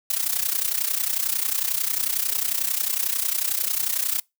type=noise with amplitude modulation; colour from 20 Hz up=blue; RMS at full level=-21 dBFS; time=0.1-4.2 s; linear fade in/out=5 ms; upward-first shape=sine; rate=31.1 Hz; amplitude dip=80%; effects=noise-tail reverb RT60 0.2 s tail -25 dB re dry